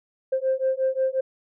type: beating tone pair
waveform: sine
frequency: 523.3 / 528.9 Hz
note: C5 / C5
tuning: 0 / +19 cents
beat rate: 5.6 Hz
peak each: -23 dBFS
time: 0.32-1.21 s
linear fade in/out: 10 ms
effects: tanh soft clip ceiling -15 dBFS